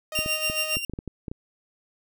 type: tone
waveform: sawtooth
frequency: 622.3 Hz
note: D#5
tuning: in tune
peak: -29 dBFS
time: 0.12-0.76 s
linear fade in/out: 2 ms
type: tone with tremolo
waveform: sawtooth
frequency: 2776 Hz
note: F7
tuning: 11 cents flat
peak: -19 dBFS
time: 0.15-0.85 s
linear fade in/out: 2 ms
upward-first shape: sine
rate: 7.2 Hz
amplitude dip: 70%
type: clicks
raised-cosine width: 3 ms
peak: -20 dBFS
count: 10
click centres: 0.19 / 0.261 / 0.499 / 0.769 / 0.897 / 0.936 / 0.989 / 1.077 / 1.282 / 1.315 s
effects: none